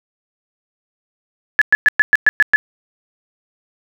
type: tone bursts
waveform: sine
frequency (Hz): 1713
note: A6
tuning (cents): -47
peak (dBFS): -6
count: 8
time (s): 1.59-2.56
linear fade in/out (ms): 0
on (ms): 25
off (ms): 110
effects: none